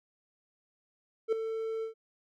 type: tone with ADSR envelope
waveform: triangle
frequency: 446.3 Hz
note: A4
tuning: 25 cents sharp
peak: -20 dBFS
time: 1.28-1.94 s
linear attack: 45 ms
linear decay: 3 ms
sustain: -10 dB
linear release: 110 ms
effects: none